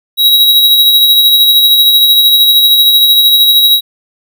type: tone with tremolo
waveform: square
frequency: 3852 Hz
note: B7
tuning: 44 cents flat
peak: -3 dBFS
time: 0.17-3.81 s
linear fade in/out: 50 ms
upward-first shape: sine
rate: 13 Hz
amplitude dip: 35%
effects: none